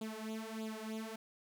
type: tone with flanger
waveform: sawtooth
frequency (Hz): 220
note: A3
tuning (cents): 0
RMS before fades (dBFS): -43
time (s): 0.01-1.16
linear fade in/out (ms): 5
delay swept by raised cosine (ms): 0.26 to 4.26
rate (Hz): 1.6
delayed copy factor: +0.8
effects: none